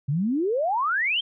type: exponential sweep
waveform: sine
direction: up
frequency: 130.81 to 3249 Hz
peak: -21 dBFS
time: 0.08-1.21 s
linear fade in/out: 10 ms
effects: none